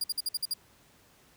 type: tone bursts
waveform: sawtooth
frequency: 4823 Hz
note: D8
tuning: 45 cents sharp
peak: -25 dBFS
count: 7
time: 0.01-0.538 s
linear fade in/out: 5 ms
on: 30 ms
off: 53 ms
effects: pink hiss -61 dBFS RMS until 1.36 s + high-pass 60 Hz 12 dB/octave